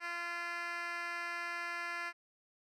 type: tone with band-pass filter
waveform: 10% pulse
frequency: 344.7 Hz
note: F4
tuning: 23 cents flat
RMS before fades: -40 dBFS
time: 0-2.13 s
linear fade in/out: 50 ms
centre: 2000 Hz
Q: 1.3
effects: none